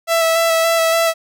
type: tone with vibrato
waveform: sawtooth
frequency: 659.3 Hz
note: E5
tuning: in tune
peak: -9 dBFS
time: 0.07-1.14 s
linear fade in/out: 50 ms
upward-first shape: square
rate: 3.5 Hz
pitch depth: 14 cents each way
effects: none